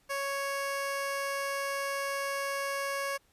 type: tone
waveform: 15% pulse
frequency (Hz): 554.4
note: C#5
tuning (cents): 0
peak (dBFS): -25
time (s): 0.09-3.18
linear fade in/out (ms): 20
effects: pink hiss -68 dBFS RMS until 3.32 s + resampled to 32000 Hz